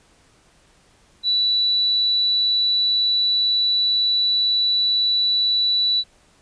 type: tone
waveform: sine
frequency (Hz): 3951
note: B7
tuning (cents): 0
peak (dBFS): -16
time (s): 1.23-6.04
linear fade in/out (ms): 50
effects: pink hiss -56 dBFS RMS until 6.41 s + resampled to 22050 Hz